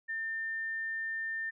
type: tone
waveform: sine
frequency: 1800 Hz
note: A6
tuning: 39 cents sharp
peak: -33 dBFS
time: 0.08-1.51 s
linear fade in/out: 20 ms
effects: none